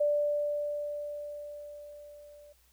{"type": "tone with level ramp", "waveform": "sine", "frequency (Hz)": 587.3, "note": "D5", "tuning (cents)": 0, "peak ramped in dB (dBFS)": [-23, -51], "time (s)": [0, 2.53], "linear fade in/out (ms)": 10, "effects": ["added 60 Hz sine -66 dBFS peak until 2.72 s", "white hiss -67 dBFS RMS until 2.72 s"]}